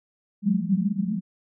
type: band-pass noise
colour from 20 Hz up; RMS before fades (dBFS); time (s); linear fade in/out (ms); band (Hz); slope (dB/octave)
pink; -24; 0.42-1.21; 50; 180 to 210; 96
effects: none